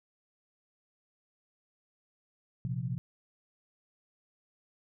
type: chord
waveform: sine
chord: Bb suspended second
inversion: none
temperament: just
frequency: 116.54 / 131.11 / 174.81 Hz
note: Bb2 / C3 / F3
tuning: 0 / +4 / +2 cents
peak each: -37 / -34 / -38 dBFS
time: 2.65-2.98 s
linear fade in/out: 0 ms
effects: none